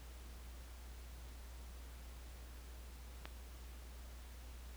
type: click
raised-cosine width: 0.3 ms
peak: -29 dBFS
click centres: 3.255 s
effects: added 60 Hz sine -50 dBFS peak until 4.76 s + pink hiss -60 dBFS RMS until 4.76 s